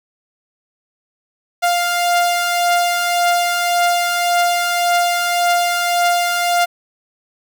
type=beating tone pair; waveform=sawtooth; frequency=698.5 / 700.3 Hz; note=F5 / F5; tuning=0 / +5 cents; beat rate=1.8 Hz; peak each=-18 / -11 dBFS; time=1.62-6.66 s; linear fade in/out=20 ms; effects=none